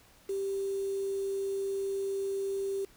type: tone with quantisation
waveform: sine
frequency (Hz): 392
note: G4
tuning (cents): 0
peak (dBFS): -30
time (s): 0.29-2.85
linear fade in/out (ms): 5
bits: 8
effects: pink hiss -60 dBFS RMS until 2.96 s